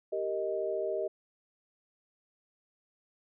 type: chord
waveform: sine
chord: Eb major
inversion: first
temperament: equal with one note detuned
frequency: 392 / 466.2 / 624.4 Hz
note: G4 / Bb4 / Eb5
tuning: 0 / 0 / +6 cents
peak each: -34 / -37 / -33 dBFS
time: 0.12-1.08 s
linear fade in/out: 10 ms
effects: none